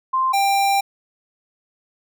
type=tone pair in turn; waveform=sine / square; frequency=1046.5 / 791.2 Hz; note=C6 / G5; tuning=0 / +16 cents; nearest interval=perfect fourth; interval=484 cents; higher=first; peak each=-16 dBFS; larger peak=neither; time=0.13-0.33 / 0.33-0.81 s; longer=second; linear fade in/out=10 ms; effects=none